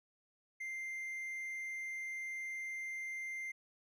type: tone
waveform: triangle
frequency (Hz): 2093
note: C7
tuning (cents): 0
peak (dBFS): -38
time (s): 0.6-3.52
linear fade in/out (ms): 10
effects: none